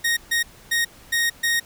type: tone bursts at uneven times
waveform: sawtooth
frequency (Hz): 1864.7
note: A#6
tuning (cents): 0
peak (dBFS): -15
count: 5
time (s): 0.04-0.17 / 0.31-0.43 / 0.71-0.85 / 1.12-1.3 / 1.43-1.6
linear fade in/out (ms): 10
effects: pink hiss -48 dBFS RMS until 1.65 s